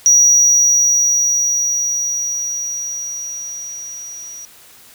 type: tone with level ramp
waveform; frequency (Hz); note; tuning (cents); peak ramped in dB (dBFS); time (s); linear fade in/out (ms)
triangle; 5780; F#8; -41; -4 to -29; 0.06-4.45; 0
effects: tanh soft clip ceiling -2 dBFS + white hiss -44 dBFS RMS until 4.94 s